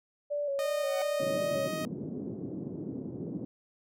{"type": "tone with vibrato", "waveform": "sine", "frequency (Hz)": 569, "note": "C#5", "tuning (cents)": 45, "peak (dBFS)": -29, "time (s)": [0.3, 1.68], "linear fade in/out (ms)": 20, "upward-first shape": "square", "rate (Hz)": 2.8, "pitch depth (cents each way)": 41}
{"type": "tone with pitch glide", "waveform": "sawtooth", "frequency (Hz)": [615, 625.4], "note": ["D#5", "D#5"], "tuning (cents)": [-20, 9], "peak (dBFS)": -30, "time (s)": [0.59, 1.85], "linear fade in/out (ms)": 0, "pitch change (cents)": 29, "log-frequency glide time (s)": [0.99, 1.57]}
{"type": "tone with exponential growth", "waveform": "45% pulse", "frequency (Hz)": 747, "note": "F#5", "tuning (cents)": 16, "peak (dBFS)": -33, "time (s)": [0.69, 1.02], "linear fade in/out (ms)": 1, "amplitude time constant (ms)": 71}
{"type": "band-pass noise", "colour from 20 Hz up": "white", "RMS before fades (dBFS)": -38, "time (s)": [1.2, 3.45], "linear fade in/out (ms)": 0, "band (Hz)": [130, 340], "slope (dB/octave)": 24}
{"effects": []}